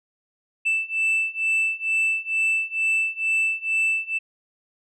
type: beating tone pair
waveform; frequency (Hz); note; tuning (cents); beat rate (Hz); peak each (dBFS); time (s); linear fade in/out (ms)
sine; 2647 / 2649.2; E7 / E7; +7 / +8; 2.2; -22 / -21; 0.65-4.19; 20
effects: tanh soft clip ceiling -17 dBFS